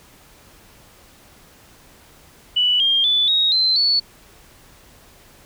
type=tone with pitch steps; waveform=sine; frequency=2960 / 3209 / 3480 / 3773 / 4090 / 4435 Hz; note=F#7 / G7 / A7 / A#7 / C8 / C#8; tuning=0 / +40 / -20 / +20 / -40 / 0 cents; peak=-14 dBFS; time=2.56-4 s; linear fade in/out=10 ms; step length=240 ms; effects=pink hiss -49 dBFS RMS until 5.45 s